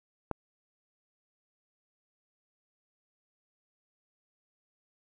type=click; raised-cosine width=1 ms; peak=-17 dBFS; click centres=0.313 s; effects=none